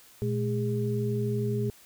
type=tone cluster; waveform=sine; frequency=120 / 212.5 / 409.7 Hz; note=B2 / G#3 / G#4; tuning=-49 / +40 / -24 cents; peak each=-28 / -32 / -31 dBFS; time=0.22-1.7 s; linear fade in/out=0 ms; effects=white hiss -55 dBFS RMS until 1.85 s